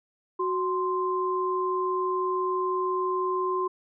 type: tone pair together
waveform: sine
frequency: 370 / 1044 Hz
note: F#4 / C6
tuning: 0 / -4 cents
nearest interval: octave + tritone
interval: 1796 cents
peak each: -27 / -27 dBFS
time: 0.39-3.68 s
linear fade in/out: 10 ms
effects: none